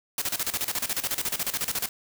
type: noise with tremolo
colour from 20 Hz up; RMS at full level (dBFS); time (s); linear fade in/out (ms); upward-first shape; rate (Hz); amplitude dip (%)
white; -27; 0.18-1.89; 2; square; 14; 80
effects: none